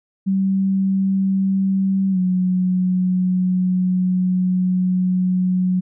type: tone with pitch glide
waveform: sine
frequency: 192.7 to 183.36 Hz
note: G3 to F#3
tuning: -29 to -15 cents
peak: -15 dBFS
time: 0.26-5.81 s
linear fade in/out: 20 ms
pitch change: -86 cents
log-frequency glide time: 2.11-2.18 s
effects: none